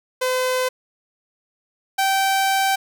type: tone pair in turn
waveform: sawtooth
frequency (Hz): 510 / 776.1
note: C5 / G5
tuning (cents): -44 / -18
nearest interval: perfect fifth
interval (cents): 726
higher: second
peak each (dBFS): -15 / -13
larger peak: second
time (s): 0.21-0.69 / 1.98-2.76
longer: second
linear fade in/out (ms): 10
effects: none